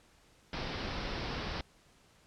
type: low-pass noise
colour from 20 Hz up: pink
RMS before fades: -38 dBFS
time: 0.53-1.61 s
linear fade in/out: 2 ms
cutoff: 5500 Hz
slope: 96 dB/octave
effects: pink hiss -64 dBFS RMS until 2.26 s + low-pass 9000 Hz 12 dB/octave